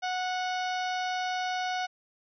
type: harmonic tone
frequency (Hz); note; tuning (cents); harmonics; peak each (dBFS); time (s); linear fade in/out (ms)
735; F#5; -12; 1 / 2 / 3 / 4 / 5 / 6 / 7 / 8; -30 / -36 / -40 / -42 / -44 / -46 / -47 / -48; 0.02-1.87; 20
effects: none